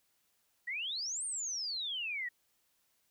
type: exponential two-way sweep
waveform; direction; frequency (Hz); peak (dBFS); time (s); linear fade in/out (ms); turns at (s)
sine; up then down; 1867 to 9030 to 1867; -35; 0.67-2.29; 10; 1.25
effects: white hiss -75 dBFS RMS until 3.1 s